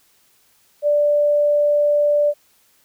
sine tone, 587.3 Hz, D5, in tune, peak -13 dBFS, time 0.82-2.34 s, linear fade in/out 50 ms, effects white hiss -58 dBFS RMS until 2.84 s

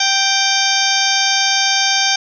harmonic tone with a mistuned harmonic, 784 Hz, G5, in tune, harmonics 1 / 2 / 3 / 4 / 5 / 6 / 7 / 8, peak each -21 / -21 / -21 / -21 / -21 / -21 / -21 / -21 dBFS, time 0-2.16 s, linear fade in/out 5 ms, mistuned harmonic 5, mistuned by -120 cents, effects none

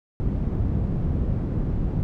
white low-pass noise, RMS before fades -24 dBFS, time 0.2-2.03 s, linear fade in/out 0 ms, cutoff 140 Hz, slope 12 dB/octave, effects none

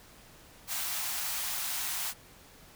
white high-pass noise, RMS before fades -34 dBFS, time 0.67-2.14 s, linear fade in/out 50 ms, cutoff 670 Hz, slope 48 dB/octave, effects pink hiss -55 dBFS RMS until 2.75 s

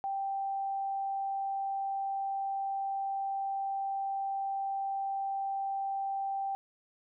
sine tone, 784 Hz, G5, in tune, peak -31 dBFS, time 0.04-6.55 s, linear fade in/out 0 ms, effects none

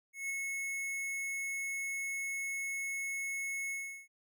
square tone with ADSR envelope, 2190 Hz, C#7, 22 cents flat, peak -34 dBFS, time 0.13-4.08 s, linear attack 170 ms, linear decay 3 ms, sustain -2 dB, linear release 370 ms, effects none

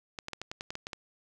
clicks, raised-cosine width 0.2 ms, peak -20 dBFS, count 10, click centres 0.188 / 0.284 / 0.333 / 0.416 / 0.515 / 0.609 / 0.705 / 0.754 / 0.869 / 0.932 s, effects none

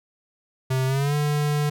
square tone with pitch glide, 130.81 to 147.68 Hz, C3 to D3, 0 to +10 cents, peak -21 dBFS, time 0.7-1.7 s, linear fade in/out 10 ms, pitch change +210 cents, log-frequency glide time 0.86-1.15 s, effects none

